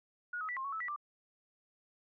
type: tone with pitch steps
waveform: sine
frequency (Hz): 1447 / 1272 / 1963 / 1062 / 1115 / 1307 / 1955 / 1181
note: F#6 / D#6 / B6 / C6 / C#6 / E6 / B6 / D6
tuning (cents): -39 / +38 / -11 / +25 / +10 / -15 / -18 / +9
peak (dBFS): -36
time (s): 0.33-0.962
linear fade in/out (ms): 5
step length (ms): 79
effects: none